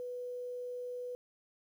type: tone with quantisation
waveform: sine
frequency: 493.9 Hz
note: B4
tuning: in tune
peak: -38 dBFS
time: 0-1.15 s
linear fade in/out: 0 ms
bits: 11
effects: none